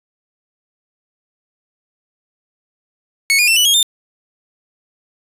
sawtooth tone with pitch steps, 2208 / 2436 / 2687 / 2964 / 3270 / 3608 Hz, C#7 / D#7 / E7 / F#7 / G#7 / A7, -7 / -37 / +33 / +2 / -28 / +43 cents, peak -7 dBFS, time 3.3-3.828 s, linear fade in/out 0 ms, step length 88 ms, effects resampled to 32000 Hz

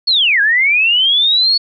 sine linear two-way sweep, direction down then up, 4435 to 1600 to 4435 Hz, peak -9 dBFS, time 0.07-1.58 s, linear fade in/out 10 ms, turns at 0.41 s, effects none

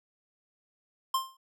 square tone with exponential decay, 1054 Hz, C6, 12 cents sharp, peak -23 dBFS, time 1.14-1.37 s, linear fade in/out 5 ms, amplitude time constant 48 ms, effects none

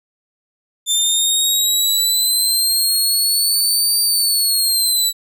20% pulse linear two-way sweep, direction up then down, 3553 to 4649 to 3933 Hz, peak -8 dBFS, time 0.86-5.13 s, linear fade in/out 50 ms, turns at 4.01 s, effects none

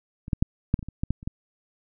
clicks, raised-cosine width 5 ms, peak -25 / -10 / -7 / -7 / -22 / -24 / -23 / -13 / -11 / -29 / -16 dBFS, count 11, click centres 0.281 / 0.332 / 0.425 / 0.741 / 0.792 / 0.828 / 0.886 / 1.035 / 1.106 / 1.229 / 1.275 s, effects none

